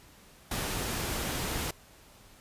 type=noise; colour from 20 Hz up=pink; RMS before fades=-33 dBFS; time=0.51-1.71 s; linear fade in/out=5 ms; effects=pink hiss -56 dBFS RMS until 2.4 s + resampled to 32000 Hz